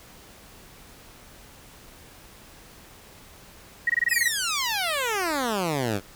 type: tone bursts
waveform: sine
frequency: 1895 Hz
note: A#6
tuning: 28 cents sharp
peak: -18 dBFS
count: 9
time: 3.87-4.281 s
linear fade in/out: 5 ms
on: 27 ms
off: 21 ms
type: exponential sweep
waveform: 10% pulse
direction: down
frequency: 2709 to 92.5 Hz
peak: -16 dBFS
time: 4.08-6.01 s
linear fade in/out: 50 ms
effects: pink hiss -49 dBFS RMS until 6.15 s